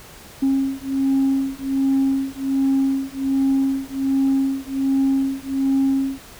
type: beating tone pair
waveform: sine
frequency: 269.6 / 270.9 Hz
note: C#4 / C#4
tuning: -48 / -40 cents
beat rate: 1.3 Hz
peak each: -19 dBFS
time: 0.42-6.2 s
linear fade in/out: 10 ms
effects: tanh soft clip ceiling -12 dBFS + pink hiss -42 dBFS RMS until 6.39 s